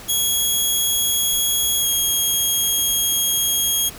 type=tone with pitch glide; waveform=10% pulse; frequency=3322 to 3271 Hz; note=G#7 to G#7; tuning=0 to -27 cents; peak=-10 dBFS; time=0.08-3.9 s; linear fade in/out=20 ms; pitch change=-27 cents; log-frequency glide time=1.8-1.87 s; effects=pink hiss -38 dBFS RMS until 3.98 s